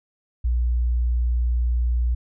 sine tone, 60 Hz, B1, 49 cents flat, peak -18 dBFS, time 0.44-2.15 s, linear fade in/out 10 ms, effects none

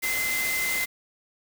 sine tone in noise, 2064 Hz, C7, 24 cents flat, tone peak -26 dBFS, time 0.02-0.86 s, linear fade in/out 20 ms, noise white, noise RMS -30 dBFS, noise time 0.02-0.86 s, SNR +1 dB, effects none

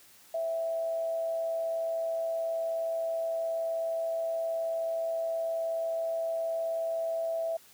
sine tone with amplitude modulation, 659.3 Hz, E5, in tune, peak -27 dBFS, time 0.34-7.57 s, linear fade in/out 5 ms, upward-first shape sine, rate 119 Hz, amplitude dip 35%, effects white hiss -57 dBFS RMS until 7.73 s + high-pass 60 Hz 12 dB/octave

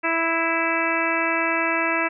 harmonic tone with a mistuned harmonic, 329.6 Hz, E4, in tune, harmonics 1 / 2 / 3 / 4 / 5 / 6 / 7 / 8, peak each -28 / -28 / -28 / -28 / -28 / -28 / -28 / -28 dBFS, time 0.03-2.09 s, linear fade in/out 20 ms, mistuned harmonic 6, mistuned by +17 cents, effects none

